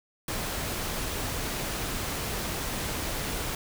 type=noise; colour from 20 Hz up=pink; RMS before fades=-32 dBFS; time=0.28-3.55 s; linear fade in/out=2 ms; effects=none